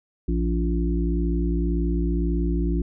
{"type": "harmonic tone with a mistuned harmonic", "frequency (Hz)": 57.7, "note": "A#1", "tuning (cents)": -17, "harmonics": [1, 3, 5, 6], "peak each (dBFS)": [-22, -27, -29, -30], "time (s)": [0.28, 2.82], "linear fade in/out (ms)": 5, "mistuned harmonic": 5, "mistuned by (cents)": -25, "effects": []}